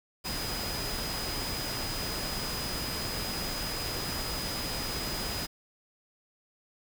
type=tone in noise; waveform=sine; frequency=4978 Hz; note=D#8; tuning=in tune; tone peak=-37 dBFS; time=0.24-5.47 s; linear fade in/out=20 ms; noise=pink; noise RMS=-35 dBFS; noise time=0.24-5.47 s; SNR=-5 dB; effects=none